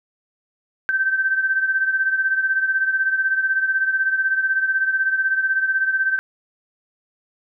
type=beating tone pair; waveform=sine; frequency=1550 / 1566 Hz; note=G6 / G6; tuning=-20 / -2 cents; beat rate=16 Hz; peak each=-18 / -24 dBFS; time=0.89-6.19 s; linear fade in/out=0 ms; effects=none